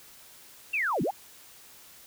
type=linear two-way sweep; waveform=sine; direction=down then up; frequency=2774 to 131.5 to 884 Hz; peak=-25 dBFS; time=0.73-1.11 s; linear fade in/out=10 ms; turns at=1.02 s; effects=white hiss -52 dBFS RMS until 2.06 s